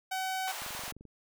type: tone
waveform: sawtooth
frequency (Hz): 756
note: F#5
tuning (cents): +37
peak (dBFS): -28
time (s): 0.11-0.52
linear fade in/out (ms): 10
type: high-pass noise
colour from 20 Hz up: pink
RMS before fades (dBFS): -40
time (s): 0.47-0.92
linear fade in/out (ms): 10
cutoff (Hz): 630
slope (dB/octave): 24
type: click train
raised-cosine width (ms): 3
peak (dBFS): -37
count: 11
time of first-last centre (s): 0.62-1.053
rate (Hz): 23.1
effects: none